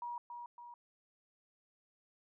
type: tone with echo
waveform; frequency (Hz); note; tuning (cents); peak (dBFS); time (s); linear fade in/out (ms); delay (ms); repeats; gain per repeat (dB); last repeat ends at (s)
sine; 957; A#5; +45; -39; 0.02-0.18; 2; 280; 2; -5; 0.74
effects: none